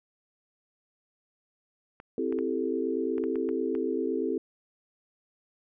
clicks, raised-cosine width 0.5 ms, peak -29 dBFS, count 8, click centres 2.001 / 2.325 / 2.388 / 3.181 / 3.239 / 3.357 / 3.49 / 3.751 s
sine chord, A minor seventh, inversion first, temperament equal with one note detuned, 261.6 / 331.3 / 392 / 440 Hz, C4 / E4 / G4 / A4, 0 / +9 / 0 / 0 cents, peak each -32 dBFS, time 2.18-4.38 s, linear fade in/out 2 ms
effects none

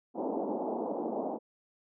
pink band-pass noise, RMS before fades -34 dBFS, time 0.14-1.39 s, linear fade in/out 50 ms, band 220 to 880 Hz, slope 48 dB/octave, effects none

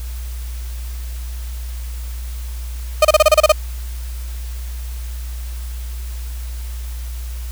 35% pulse tone bursts, 615 Hz, D#5, 20 cents flat, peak -5 dBFS, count 9, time 3.02-3.521 s, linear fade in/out 5 ms, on 29 ms, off 30 ms, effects added 60 Hz sine -24 dBFS peak until 7.51 s + white hiss -40 dBFS RMS until 7.51 s

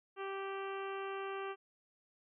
harmonic tone, 390.3 Hz, G4, 8 cents flat, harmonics 1 / 2 / 3 / 4 / 5 / 6 / 7 / 8, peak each -41 / -47 / -45 / -50 / -55 / -55 / -53 / -58 dBFS, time 0.16-1.56 s, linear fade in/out 50 ms, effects none

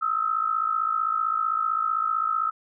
sine tone pair together, 1269.4 / 1325 Hz, D#6 / E6, +34 / +9 cents, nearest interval minor second, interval 75 cents, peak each -25 dBFS, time 0.01-2.51 s, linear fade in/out 20 ms, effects none

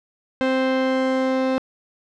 45% pulse tone pair together, 261.6 / 523.3 Hz, C4 / C5, 0 / 0 cents, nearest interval octave, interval 1200 cents, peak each -21 dBFS, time 0.41-1.58 s, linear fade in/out 0 ms, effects low-pass 3000 Hz 12 dB/octave

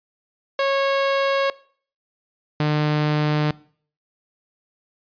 sawtooth tone pair in turn, 549 / 150.63 Hz, C#5 / D3, -17 / +44 cents, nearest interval octave + minor seventh, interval 2239 cents, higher first, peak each -14 dBFS, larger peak neither, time 0.59-1.5 / 2.6-3.51 s, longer neither, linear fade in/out 2 ms, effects noise-tail reverb RT60 0.5 s tail -21 dB re dry + resampled to 11025 Hz

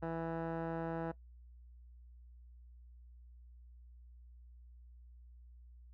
15% pulse tone with low-pass filter, 164.7 Hz, E3, 1 cent flat, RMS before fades -39 dBFS, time 0.02-1.12 s, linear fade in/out 10 ms, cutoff 1100 Hz, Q 2.7, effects noise-tail reverb RT60 0.1 s tail -19 dB re dry + added 60 Hz sine -54 dBFS peak until 5.93 s

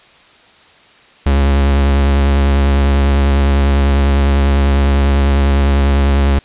45% pulse tone with vibrato, 69.5 Hz, C#2, 5 cents sharp, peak -9 dBFS, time 1.26-6.39 s, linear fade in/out 5 ms, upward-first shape sine, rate 10 Hz, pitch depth 35 cents each way, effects white hiss -45 dBFS RMS until 6.44 s + resampled to 8000 Hz

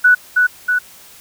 sine tone with echo, 1480 Hz, F#6, in tune, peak -6 dBFS, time 0.04-0.15 s, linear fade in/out 10 ms, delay 320 ms, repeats 2, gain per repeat -3 dB, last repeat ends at 0.79 s, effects white hiss -42 dBFS RMS until 1.2 s

